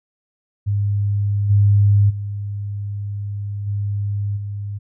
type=tone with level steps; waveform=sine; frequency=101.7 Hz; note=G#2; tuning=36 cents flat; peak=-16 / -10 / -23 / -19 / -24 dBFS; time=0.66-4.79 s; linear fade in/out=20 ms; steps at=1.49 / 2.09 / 3.66 / 4.36 s; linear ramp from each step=20 ms; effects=none